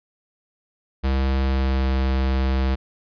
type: tone with pitch glide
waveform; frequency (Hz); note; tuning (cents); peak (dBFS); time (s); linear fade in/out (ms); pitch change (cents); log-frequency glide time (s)
square; 66.6 to 65.91; C2 to C2; +31 to +13; -19; 1.03-2.76; 20; -18; 1.44-1.89
effects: resampled to 11025 Hz